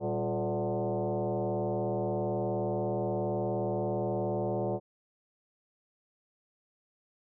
sine tone with frequency modulation, 116.54 Hz, A#2, in tune, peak -28 dBFS, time 0-4.8 s, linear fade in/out 50 ms, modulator 156 Hz, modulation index 4, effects none

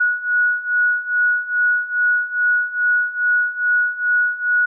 sine beating tone pair, 1460 / 1462.4 Hz, F#6 / F#6, -24 / -21 cents, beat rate 2.4 Hz, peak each -20 / -17 dBFS, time 0-4.66 s, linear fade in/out 10 ms, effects none

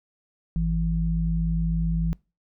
sine tone pair together, 51.91 / 164.81 Hz, G#1 / E3, 0 / 0 cents, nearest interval octave + minor sixth, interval 2000 cents, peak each -24 / -24 dBFS, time 0.56-2.13 s, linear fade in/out 0 ms, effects noise-tail reverb RT60 0.3 s tail -25 dB re dry

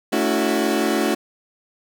30% pulse chord, F# minor seventh, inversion first, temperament equal with one note detuned, 220 / 283.8 / 329.6 / 370 Hz, A3 / C#4 / E4 / F#4, 0 / +41 / 0 / 0 cents, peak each -21 dBFS, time 0.12-1.15 s, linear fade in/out 10 ms, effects none

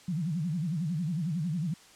sine tone with vibrato, 164.81 Hz, E3, in tune, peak -28 dBFS, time 0.08-1.74 s, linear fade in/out 5 ms, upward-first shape sine, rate 11 Hz, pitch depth 210 cents each way, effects white hiss -55 dBFS RMS until 1.95 s + low-pass 8000 Hz 12 dB/octave

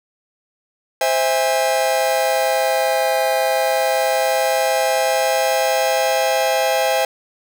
45% pulse chord, C augmented, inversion none, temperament just, 523.3 / 654.1 / 817.6 Hz, C5 / E5 / G#5, 0 / -14 / -27 cents, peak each -20 dBFS, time 1.01-7.05 s, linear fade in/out 2 ms, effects none

